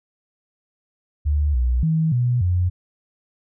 sine tone with pitch steps, 73.7 / 61.5 / 160.1 / 122.8 / 89.7 Hz, D2 / B1 / D#3 / B2 / F2, +7 / -7 / +50 / -9 / +47 cents, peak -16 dBFS, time 1.25-2.7 s, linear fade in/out 20 ms, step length 290 ms, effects none

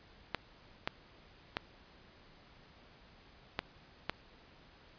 clicks, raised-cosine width 0.3 ms, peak -16 dBFS, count 5, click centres 0.347 / 0.875 / 1.569 / 3.591 / 4.096 s, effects pink hiss -60 dBFS RMS until 4.98 s + resampled to 11025 Hz

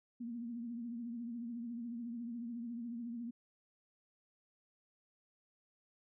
sine tone with vibrato, 235.6 Hz, A#3, 19 cents sharp, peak -40 dBFS, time 0.2-3.31 s, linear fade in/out 10 ms, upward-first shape triangle, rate 14 Hz, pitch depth 75 cents each way, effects none

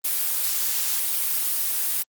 blue noise, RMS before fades -24 dBFS, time 0.04-2.03 s, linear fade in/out 10 ms, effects Opus 32 kbps

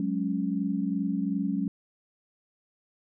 sine chord, F# suspended second, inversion none, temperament equal, 185 / 207.7 / 277.2 Hz, F#3 / G#3 / C#4, 0 / 0 / 0 cents, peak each -30 dBFS, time 0-1.68 s, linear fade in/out 2 ms, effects none

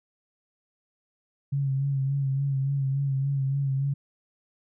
sine tone with vibrato, 137.2 Hz, C#3, 17 cents flat, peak -23 dBFS, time 1.52-3.94 s, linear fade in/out 10 ms, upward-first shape sine, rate 3.5 Hz, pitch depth 40 cents each way, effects none

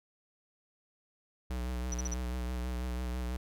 square tone with vibrato, 61.74 Hz, B1, in tune, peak -34 dBFS, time 1.5-3.37 s, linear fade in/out 5 ms, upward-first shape sine, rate 6.1 Hz, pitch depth 40 cents each way
sine tone bursts, 5900 Hz, F#8, 6 cents flat, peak -35 dBFS, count 4, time 1.92-2.139 s, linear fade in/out 2 ms, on 21 ms, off 45 ms
effects none

